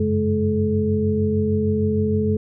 sine tone cluster, 92.7 / 99.2 / 139.2 / 212.2 / 430.3 Hz, F#2 / G2 / C#3 / G#3 / A4, +4 / +21 / +8 / +38 / -39 cents, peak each -23 / -29 / -30 / -21 / -22 dBFS, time 0-2.37 s, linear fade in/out 5 ms, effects none

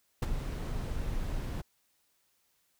brown noise with ADSR envelope, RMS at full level -23 dBFS, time 0.22-1.62 s, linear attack 8 ms, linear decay 25 ms, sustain -11 dB, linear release 16 ms, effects white hiss -73 dBFS RMS until 2.79 s

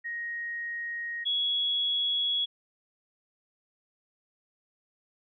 sine tone pair in turn, 1876 / 3352 Hz, A#6 / G#7, +11 / +15 cents, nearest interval minor seventh, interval 1004 cents, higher second, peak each -32 / -25 dBFS, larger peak second, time 0.04-1.25 / 1.25-2.46 s, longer neither, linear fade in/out 20 ms, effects none

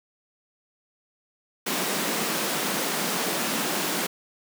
pink high-pass noise, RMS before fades -27 dBFS, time 1.66-4.07 s, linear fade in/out 10 ms, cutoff 170 Hz, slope 48 dB/octave, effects none

